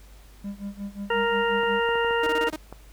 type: tone with tremolo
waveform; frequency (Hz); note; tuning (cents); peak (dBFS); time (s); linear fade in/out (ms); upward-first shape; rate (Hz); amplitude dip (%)
triangle; 200.6; G3; +40; -27; 0.44-1.8; 5; sine; 5.6; 90
type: harmonic tone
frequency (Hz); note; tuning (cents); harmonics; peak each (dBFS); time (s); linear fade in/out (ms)
466.2; A#4; 0; 1 / 2 / 3 / 4 / 6; -24 / -27 / -29 / -30 / -32; 1.1-2.49; 5
type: clicks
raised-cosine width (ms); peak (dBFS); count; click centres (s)
1; -24; 8; 1.633 / 1.89 / 1.956 / 2.047 / 2.109 / 2.265 / 2.534 / 2.726
type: tone bursts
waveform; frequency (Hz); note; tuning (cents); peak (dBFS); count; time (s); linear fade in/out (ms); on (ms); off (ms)
sawtooth; 311.1; D#4; 0; -25; 6; 2.23-2.562; 5; 37; 22
effects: added 50 Hz sine -47 dBFS peak until 2.92 s + pink hiss -55 dBFS RMS until 2.92 s